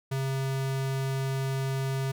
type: tone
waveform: square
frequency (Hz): 134.4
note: C3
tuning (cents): +47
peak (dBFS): -28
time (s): 0.11-2.12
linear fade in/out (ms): 10
effects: none